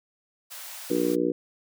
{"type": "high-pass noise", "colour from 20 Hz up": "white", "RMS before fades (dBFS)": -40, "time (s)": [0.5, 1.16], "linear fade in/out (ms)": 20, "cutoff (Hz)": 560, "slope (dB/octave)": 48}
{"type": "harmonic tone", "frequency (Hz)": 59.8, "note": "A#1", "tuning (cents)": 45, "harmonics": [3, 4, 5, 6, 7, 8], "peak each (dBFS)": [-35, -34, -26, -27, -32, -28], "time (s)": [0.9, 1.32], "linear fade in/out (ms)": 5}
{"effects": []}